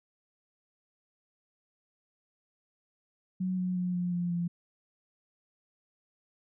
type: tone with pitch steps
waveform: sine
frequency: 185 / 182.45 / 179.94 / 177.46 / 175.02 / 172.61 Hz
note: F#3 / F#3 / F#3 / F3 / F3 / F3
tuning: 0 / -24 / -48 / +28 / +4 / -20 cents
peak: -28 dBFS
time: 3.4-4.48 s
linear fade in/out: 10 ms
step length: 180 ms
effects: none